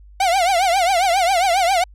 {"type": "tone with vibrato", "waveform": "45% pulse", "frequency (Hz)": 732, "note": "F#5", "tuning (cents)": -19, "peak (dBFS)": -14, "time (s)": [0.2, 1.84], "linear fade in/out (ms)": 5, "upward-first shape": "triangle", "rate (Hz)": 7.4, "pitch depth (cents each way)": 180, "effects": ["added 50 Hz sine -41 dBFS peak until 1.94 s", "low-pass 10000 Hz 12 dB/octave"]}